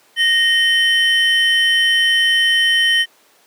triangle tone pair together, 1859 / 3062 Hz, A#6 / G7, -5 / -41 cents, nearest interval major sixth, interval 864 cents, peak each -13 dBFS, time 0.16-3.06 s, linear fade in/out 50 ms, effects pink hiss -52 dBFS RMS until 3.46 s + high-pass 400 Hz 12 dB/octave

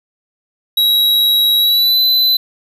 square tone with pitch glide, 3861 to 4018 Hz, B7 to B7, -40 to +29 cents, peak -10 dBFS, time 0.77-2.37 s, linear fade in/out 5 ms, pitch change +69 cents, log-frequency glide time 1.58-1.99 s, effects none

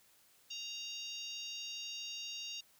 harmonic tone, 932.3 Hz, A#5, in tune, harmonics 3 / 4 / 5 / 6 / 7, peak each -45 / -47 / -49 / -51 / -52 dBFS, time 0.5-2.61 s, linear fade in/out 10 ms, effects white hiss -67 dBFS RMS until 2.79 s

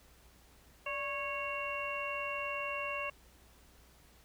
harmonic tone with a mistuned harmonic, 551 Hz, C#5, 11 cents flat, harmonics 1 / 2 / 3 / 4 / 5, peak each -41 / -40 / -48 / -44 / -39 dBFS, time 0.86-3.1 s, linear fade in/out 5 ms, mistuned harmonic 1, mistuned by +97 cents, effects added 60 Hz sine -63 dBFS peak until 4.24 s + pink hiss -63 dBFS RMS until 4.24 s

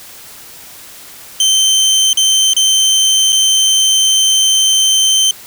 25% pulse tone with dropouts, 3104 Hz, G7, 18 cents flat, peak -5 dBFS, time 1.4-5.31 s, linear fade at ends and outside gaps 2 ms, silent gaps 2.131-2.172 / 2.535-2.565 / 3.323-3.327 s, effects white hiss -35 dBFS RMS until 5.46 s

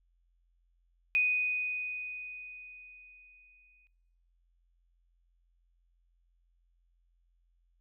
sine tone with exponential decay, 2489 Hz, D#7, in tune, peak -23 dBFS, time 1.15-3.87 s, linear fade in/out 0 ms, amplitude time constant 590 ms, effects noise-tail reverb RT60 0.9 s tail -21 dB re dry + added 43 Hz sine -68 dBFS peak until 7.8 s

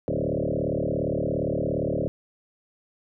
sine tone with frequency modulation, 344.1 Hz, F4, 26 cents flat, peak -23 dBFS, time 0.08-2.08 s, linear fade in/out 0 ms, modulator 37.3 Hz, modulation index 6.7, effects none

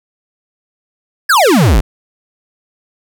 square exponential sweep, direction down, 1760 to 39.27 Hz, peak -7 dBFS, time 1.29-1.81 s, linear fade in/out 10 ms, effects none

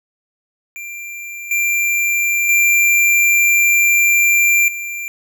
square tone with level steps, 2372 Hz, D7, 17 cents sharp, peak -28 / -15 / -11 / -24 dBFS, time 0.76-5.08 s, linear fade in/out 0 ms, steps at 1.51 / 2.49 / 4.68 s, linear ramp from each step 2 ms, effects none

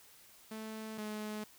sawtooth tone pair in turn, 218.9 / 212.9 Hz, A3 / G#3, -9 / +43 cents, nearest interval unison, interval 48 cents, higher first, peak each -38 / -35 dBFS, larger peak second, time 0.51-0.98 / 0.98-1.44 s, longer first, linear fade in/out 5 ms, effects white hiss -60 dBFS RMS until 1.58 s

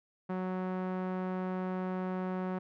sawtooth tone with low-pass filter, 185 Hz, F#3, in tune, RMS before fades -35 dBFS, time 0.29-2.59 s, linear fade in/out 10 ms, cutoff 1300 Hz, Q 1, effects none

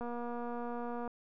click train, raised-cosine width 1 ms, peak -28 dBFS, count 256, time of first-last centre 0.01-1.077 s, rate 239 Hz, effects none

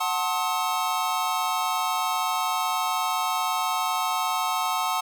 square chord, F# diminished seventh, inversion none, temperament just, 740 / 888 / 1065.6 / 1278.7 Hz, F#5 / A5 / C6 / Eb6, 0 / +16 / +31 / +47 cents, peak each -30 dBFS, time 0-5.01 s, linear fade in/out 10 ms, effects none

